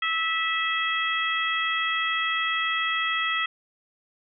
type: harmonic tone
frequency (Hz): 653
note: E5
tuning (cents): -17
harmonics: 2 / 3 / 4 / 5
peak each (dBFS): -28 / -27 / -31 / -30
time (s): 0.02-3.46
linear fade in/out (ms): 5
effects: none